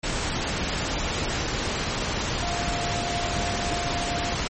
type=tone in noise; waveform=sine; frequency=698.5 Hz; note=F5; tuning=in tune; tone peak=-30 dBFS; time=2.42-4.35 s; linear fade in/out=10 ms; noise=pink; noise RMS=-27 dBFS; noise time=0.03-4.48 s; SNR=-6 dB; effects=MP3 32 kbps